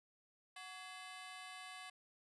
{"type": "ring-modulated tone", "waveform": "15% pulse", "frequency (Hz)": 936, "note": "A#5", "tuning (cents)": 7, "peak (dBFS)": -40, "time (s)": [0.56, 1.9], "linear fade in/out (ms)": 5, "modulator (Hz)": 197, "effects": ["resampled to 22050 Hz"]}